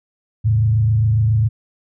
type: tone with frequency modulation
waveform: sine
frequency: 109.5 Hz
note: A2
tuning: 8 cents flat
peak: -12 dBFS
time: 0.44-1.49 s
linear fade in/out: 20 ms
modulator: 27.3 Hz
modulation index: 0.54
effects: none